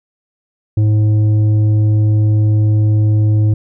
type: tone with tanh clipping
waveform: sine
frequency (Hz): 106.6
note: G#2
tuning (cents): +46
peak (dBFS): -10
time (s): 0.77-3.54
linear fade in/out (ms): 5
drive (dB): 7
effects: none